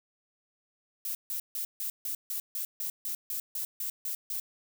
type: noise bursts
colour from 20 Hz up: violet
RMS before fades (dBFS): -34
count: 14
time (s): 1.05-4.4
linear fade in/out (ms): 2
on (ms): 100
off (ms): 150
effects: none